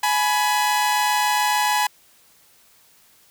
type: tone pair together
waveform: sawtooth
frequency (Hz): 841 / 987.8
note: G#5 / B5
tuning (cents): +22 / 0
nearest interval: minor third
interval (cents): 278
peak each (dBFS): -16 / -18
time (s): 0.03-1.87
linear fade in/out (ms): 5
effects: white hiss -55 dBFS RMS until 3.3 s